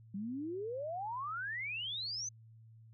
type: exponential sweep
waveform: sine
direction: up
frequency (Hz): 188.4 to 6300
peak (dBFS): -37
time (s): 0.14-2.29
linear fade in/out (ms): 5
effects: added 112 Hz sine -55 dBFS peak until 2.93 s